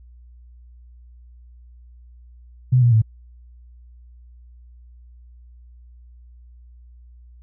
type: tone with pitch steps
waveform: sine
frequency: 126.6 / 120.1 / 110.5 Hz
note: B2 / B2 / A2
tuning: +43 / -48 / +8 cents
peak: -11 dBFS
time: 2.72-3.02 s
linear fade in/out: 10 ms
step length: 100 ms
effects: added 60 Hz sine -43 dBFS peak until 7.42 s